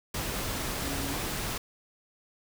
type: tone in noise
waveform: sine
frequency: 277.2 Hz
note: C#4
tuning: in tune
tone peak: -37 dBFS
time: 0.83-1.14 s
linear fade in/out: 5 ms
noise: pink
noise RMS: -33 dBFS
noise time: 0.14-1.58 s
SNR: -7 dB
effects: none